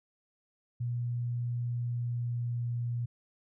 sine tone with pitch glide, 120.5 to 119.6 Hz, B2 to A#2, -42 to +45 cents, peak -30 dBFS, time 0.8-3.06 s, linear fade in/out 10 ms, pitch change -13 cents, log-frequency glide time 1.62-2.65 s, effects none

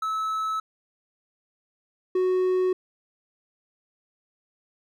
triangle tone pair in turn, 1300 / 369.3 Hz, E6 / F#4, -24 / -3 cents, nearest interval octave + minor seventh, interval 2179 cents, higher first, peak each -23 / -18 dBFS, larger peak second, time 0.02-0.6 / 2.15-2.73 s, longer neither, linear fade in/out 5 ms, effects none

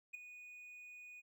triangle tone with ADSR envelope, 2475 Hz, D#7, 10 cents flat, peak -39 dBFS, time 0.13-1.22 s, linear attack 17 ms, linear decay 8 ms, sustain -11 dB, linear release 31 ms, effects none

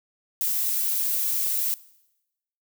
violet noise, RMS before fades -25 dBFS, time 0.41-1.74 s, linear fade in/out 0 ms, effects noise-tail reverb RT60 0.9 s tail -20 dB re dry

